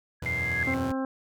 sine tone with exponential growth, 1661.2 Hz, G#6, in tune, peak -25 dBFS, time 0.2-0.63 s, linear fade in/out 1 ms, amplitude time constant 93 ms
sawtooth chord, E suspended second, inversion none, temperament equal, 82.41 / 92.5 / 123.47 Hz, E2 / F#2 / B2, 0 / 0 / 0 cents, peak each -32 / -34 / -32 dBFS, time 0.22-0.92 s, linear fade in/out 5 ms
sine tone, 2094 Hz, C7, 1 cent sharp, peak -27 dBFS, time 0.26-0.74 s, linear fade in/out 0 ms
harmonic tone, 264.8 Hz, C4, 21 cents sharp, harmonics 1 / 2 / 3 / 4 / 5 / 6, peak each -28 / -34 / -38 / -40 / -42 / -44 dBFS, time 0.67-1.05 s, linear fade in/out 2 ms
effects none

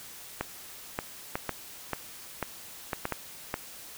clicks, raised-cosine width 0.5 ms, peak -14 dBFS, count 10, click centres 0.41 / 0.989 / 1.355 / 1.493 / 1.933 / 2.427 / 2.932 / 3.054 / 3.123 / 3.541 s, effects white hiss -46 dBFS RMS until 3.97 s

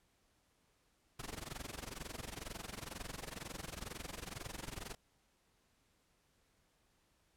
pink noise with amplitude modulation, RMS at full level -43 dBFS, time 1.19-4.95 s, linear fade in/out 5 ms, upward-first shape sine, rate 22.1 Hz, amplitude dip 90%, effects pink hiss -75 dBFS RMS until 7.36 s + low-pass 12000 Hz 12 dB/octave

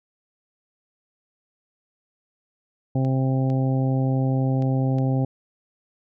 harmonic tone, 132 Hz, C3, 16 cents sharp, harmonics 1 / 2 / 3 / 4 / 5 / 6, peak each -20 / -25 / -35 / -32 / -37 / -35 dBFS, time 2.95-5.25 s, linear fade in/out 5 ms
clicks, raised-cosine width 0.2 ms, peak -27 dBFS, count 4, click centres 3.049 / 3.501 / 4.623 / 4.985 s
effects none

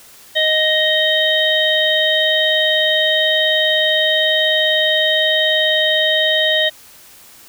harmonic tone, 623 Hz, D#5, 2 cents sharp, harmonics 1 / 3 / 5 / 6, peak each -18 / -18 / -18 / -18 dBFS, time 0.35-6.7 s, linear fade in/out 20 ms, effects white hiss -43 dBFS RMS until 7.48 s

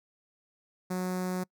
sawtooth tone with notch filter, 183.2 Hz, F#3, 17 cents flat, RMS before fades -32 dBFS, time 0.9-1.44 s, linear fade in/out 10 ms, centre 3000 Hz, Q 0.89, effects noise-tail reverb RT60 0.1 s tail -26 dB re dry

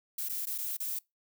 violet noise with dropouts, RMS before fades -35 dBFS, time 0.18-0.99 s, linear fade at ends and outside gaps 5 ms, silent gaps 0.287-0.295 / 0.456-0.469 / 0.58-0.584 / 0.769-0.801 s, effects noise-tail reverb RT60 0.2 s tail -24 dB re dry

